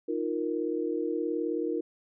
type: chord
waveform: sine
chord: Eb suspended second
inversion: none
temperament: just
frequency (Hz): 311.1 / 350 / 466.7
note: Eb4 / F4 / Bb4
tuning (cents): 0 / +4 / +2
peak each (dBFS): -32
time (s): 0.08-1.81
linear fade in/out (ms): 10
effects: none